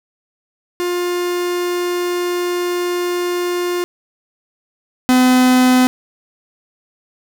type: tone pair in turn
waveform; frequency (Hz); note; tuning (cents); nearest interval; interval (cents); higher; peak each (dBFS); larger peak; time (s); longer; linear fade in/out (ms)
45% pulse; 353.9 / 253.6; F4 / B3; +23 / +46; tritone; 577; first; -17 / -9; second; 0.8-3.84 / 5.09-5.87; first; 0
effects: none